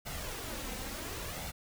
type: noise with flanger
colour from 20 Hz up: pink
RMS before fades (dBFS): -40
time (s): 0.05-1.52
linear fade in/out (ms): 20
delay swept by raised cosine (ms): 1.4 to 3.9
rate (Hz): 0.71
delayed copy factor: +0.5
effects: none